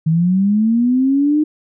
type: linear sweep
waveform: sine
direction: up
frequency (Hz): 155.56 to 308.1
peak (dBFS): -11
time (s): 0.06-1.44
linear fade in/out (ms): 10
effects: none